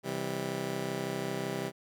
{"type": "chord", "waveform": "15% pulse", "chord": "C major", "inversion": "none", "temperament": "just", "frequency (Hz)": [130.81, 163.52, 196.22], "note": ["C3", "E3", "G3"], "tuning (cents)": [0, -14, 2], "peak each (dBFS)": [-32, -32, -31], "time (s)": [0.03, 1.72], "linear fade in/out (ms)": 50, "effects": []}